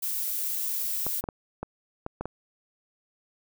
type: noise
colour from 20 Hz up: violet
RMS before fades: -30 dBFS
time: 0.02-1.21 s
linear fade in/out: 10 ms
type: clicks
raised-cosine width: 1 ms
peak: -18 dBFS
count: 7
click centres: 1.066 / 1.24 / 1.288 / 1.63 / 2.064 / 2.21 / 2.256 s
effects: none